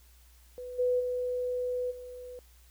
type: tone with level steps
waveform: sine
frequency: 497 Hz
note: B4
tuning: 11 cents sharp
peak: -38 / -24 / -29 / -41 dBFS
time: 0.58-2.39 s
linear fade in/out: 0 ms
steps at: 0.78 / 0.99 / 1.9 s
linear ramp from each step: 20 ms
effects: added 60 Hz sine -56 dBFS peak until 2.7 s + white hiss -63 dBFS RMS until 2.7 s